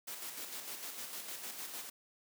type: noise with tremolo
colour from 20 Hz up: white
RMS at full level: -43 dBFS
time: 0.07-1.9 s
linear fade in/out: 10 ms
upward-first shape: square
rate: 6.6 Hz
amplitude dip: 40%
effects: high-pass 200 Hz 12 dB/octave